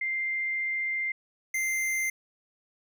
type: tone pair in turn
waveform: sine / square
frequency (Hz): 2095 / 2087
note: C7 / C7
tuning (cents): +2 / -5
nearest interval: unison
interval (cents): 7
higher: first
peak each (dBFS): -27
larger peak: neither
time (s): 0.01-1.12 / 1.54-2.1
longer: first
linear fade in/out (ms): 5
effects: none